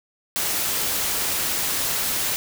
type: noise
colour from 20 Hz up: white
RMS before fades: -24 dBFS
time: 0.36-2.36 s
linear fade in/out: 0 ms
effects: none